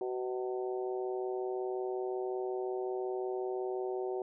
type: harmonic tone with a mistuned harmonic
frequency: 125.5 Hz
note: B2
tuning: 28 cents sharp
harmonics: 3 / 4 / 5 / 6 / 7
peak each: -34 / -43 / -45 / -43 / -50 dBFS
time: 0.01-4.22 s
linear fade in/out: 2 ms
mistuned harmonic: 7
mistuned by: +38 cents
effects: none